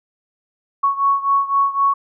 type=beating tone pair; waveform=sine; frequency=1108.7 / 1112.6 Hz; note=C#6 / C#6; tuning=0 / +6 cents; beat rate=3.9 Hz; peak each=-16 / -19 dBFS; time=0.83-1.94 s; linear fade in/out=10 ms; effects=none

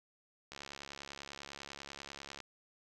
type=click train; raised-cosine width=0.2 ms; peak=-28 dBFS; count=133; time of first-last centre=0.52-2.403 s; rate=70.1 Hz; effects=none

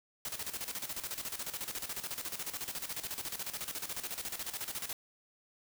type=noise with tremolo; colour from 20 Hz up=white; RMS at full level=-38 dBFS; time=0.25-4.93 s; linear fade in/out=2 ms; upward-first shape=square; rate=14 Hz; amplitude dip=70%; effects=none

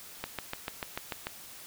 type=click train; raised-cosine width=0.3 ms; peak=-17 dBFS; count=8; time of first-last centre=0.24-1.269 s; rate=6.8 Hz; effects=white hiss -48 dBFS RMS until 1.66 s

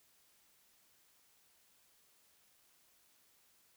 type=silence; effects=white hiss -70 dBFS RMS until 3.76 s

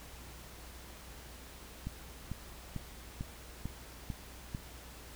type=click train; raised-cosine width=5 ms; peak=-25 dBFS; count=7; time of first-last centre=1.87-4.549 s; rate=2.24 Hz; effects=added 60 Hz sine -52 dBFS peak until 5.15 s + pink hiss -52 dBFS RMS until 5.15 s

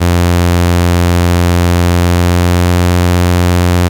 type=tone with pitch glide; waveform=sawtooth; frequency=87.31 to 88.48 Hz; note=F2 to F2; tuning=0 to +23 cents; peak=-3 dBFS; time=0-3.89 s; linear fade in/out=20 ms; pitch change=+23 cents; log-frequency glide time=1.9-2.77 s; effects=7-bit

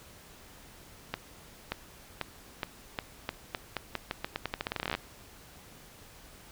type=accelerating click train; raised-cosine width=0.3 ms; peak=-15 dBFS; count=27; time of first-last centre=1.14-4.95 s; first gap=580 ms; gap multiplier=0.85; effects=pink hiss -53 dBFS RMS until 6.51 s

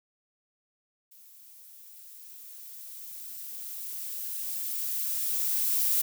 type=noise with level ramp; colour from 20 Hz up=violet; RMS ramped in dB=-54 to -25 dBFS; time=1.11-6.02 s; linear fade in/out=10 ms; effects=none

